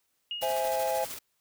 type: tone with exponential decay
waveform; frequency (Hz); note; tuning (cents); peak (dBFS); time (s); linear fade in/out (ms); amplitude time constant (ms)
sine; 2866; F7; +44; -30; 0.31-0.91; 1; 130
type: noise with tremolo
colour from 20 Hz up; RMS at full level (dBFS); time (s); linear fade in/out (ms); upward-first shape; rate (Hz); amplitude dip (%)
white; -38; 0.41-1.19; 10; square; 13; 35
type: chord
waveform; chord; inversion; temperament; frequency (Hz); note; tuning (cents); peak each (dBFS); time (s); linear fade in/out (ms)
triangle; C augmented; none; equal; 523.3 / 659.3 / 830.6; C5 / E5 / G#5; 0 / 0 / 0; -29; 0.42-1.05; 10
effects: white hiss -75 dBFS RMS until 1.4 s